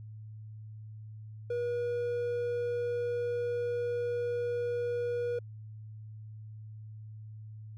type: tone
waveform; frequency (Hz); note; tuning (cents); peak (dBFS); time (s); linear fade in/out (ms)
triangle; 481.5; B4; -44; -28; 1.5-5.39; 5
effects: added 108 Hz sine -43 dBFS peak until 7.77 s